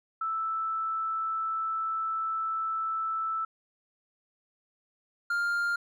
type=tone pair in turn; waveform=sine / triangle; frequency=1318.5 / 1400.9 Hz; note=E6 / F6; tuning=0 / +5 cents; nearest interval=minor second; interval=105 cents; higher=second; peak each=-28 / -24 dBFS; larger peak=second; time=0.21-3.45 / 5.3-5.76 s; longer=first; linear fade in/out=5 ms; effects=none